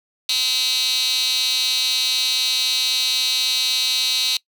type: tone with high-pass filter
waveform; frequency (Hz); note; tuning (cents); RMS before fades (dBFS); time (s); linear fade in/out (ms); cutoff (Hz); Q
15% pulse; 256.1; C4; -37; -20; 0.29-4.37; 2; 3700; 6.9
effects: noise-tail reverb RT60 0.1 s tail -23 dB re dry